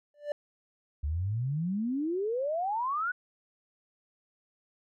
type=tone with exponential growth; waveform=triangle; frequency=587.3 Hz; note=D5; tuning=in tune; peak=-24 dBFS; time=0.14-0.32 s; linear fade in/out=2 ms; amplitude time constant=38 ms
type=exponential sweep; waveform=sine; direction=up; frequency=69.3 to 1506 Hz; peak=-28 dBFS; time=1.03-3.12 s; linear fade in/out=10 ms
effects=none